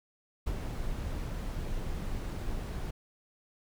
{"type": "noise with ADSR envelope", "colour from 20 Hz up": "brown", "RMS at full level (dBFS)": -30, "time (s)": [0.46, 2.91], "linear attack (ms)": 17, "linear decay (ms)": 33, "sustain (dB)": -5, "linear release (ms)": 9, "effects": []}